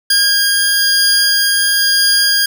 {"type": "tone pair together", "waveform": "sawtooth", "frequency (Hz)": [1620, 4861], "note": ["G#6", "D#8"], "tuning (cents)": [-43, -41], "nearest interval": "octave + perfect fifth", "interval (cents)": 1902, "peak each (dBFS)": -10, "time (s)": [0.1, 2.46], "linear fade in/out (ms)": 5, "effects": []}